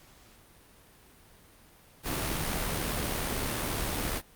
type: noise with amplitude modulation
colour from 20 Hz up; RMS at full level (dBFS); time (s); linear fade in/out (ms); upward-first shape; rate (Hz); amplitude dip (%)
pink; -30; 2.03-4.22; 50; sine; 74.3; 35
effects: pink hiss -57 dBFS RMS until 4.35 s + Opus 48 kbps